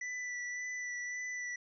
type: tone with vibrato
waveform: square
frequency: 1975.5 Hz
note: B6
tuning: in tune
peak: -38 dBFS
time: 0.01-1.56 s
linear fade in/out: 5 ms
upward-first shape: sine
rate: 1.8 Hz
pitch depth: 16 cents each way
effects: resampled to 16000 Hz